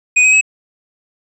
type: tone with pitch steps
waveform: square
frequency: 2489 / 2528 / 2568 Hz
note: D#7 / D#7 / E7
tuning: 0 / +27 / -46 cents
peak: -8 dBFS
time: 0.16-0.412 s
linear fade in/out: 10 ms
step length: 84 ms
effects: resampled to 24000 Hz